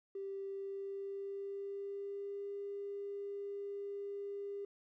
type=tone with pitch glide; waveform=triangle; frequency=392 to 401.9 Hz; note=G4 to G4; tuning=0 to +43 cents; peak=-36 dBFS; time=0.15-4.65 s; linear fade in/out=5 ms; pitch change=+43 cents; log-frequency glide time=0.47-2.5 s; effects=tanh soft clip ceiling -38 dBFS